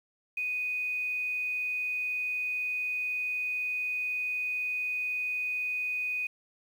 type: tone with quantisation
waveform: sine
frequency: 2489 Hz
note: D#7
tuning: in tune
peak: -29 dBFS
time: 0.37-6.27 s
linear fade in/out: 5 ms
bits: 9
effects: none